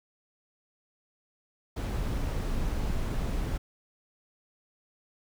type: noise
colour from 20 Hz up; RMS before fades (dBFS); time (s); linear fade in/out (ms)
brown; -30; 1.76-3.58; 10
effects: none